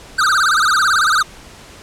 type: tone with vibrato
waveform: square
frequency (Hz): 1379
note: F6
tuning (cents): -22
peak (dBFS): -12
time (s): 0.18-1.23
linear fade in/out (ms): 10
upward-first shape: sine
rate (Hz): 18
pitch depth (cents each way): 230
effects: pink hiss -39 dBFS RMS until 1.82 s + low-pass 9000 Hz 12 dB/octave